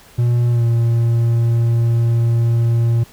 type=tone with pitch glide; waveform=triangle; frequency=120 to 116.65 Hz; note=B2 to A#2; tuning=-49 to +2 cents; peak=-10 dBFS; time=0.18-3.04 s; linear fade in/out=10 ms; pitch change=-49 cents; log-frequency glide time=0.51-0.64 s; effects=pink hiss -45 dBFS RMS until 3.12 s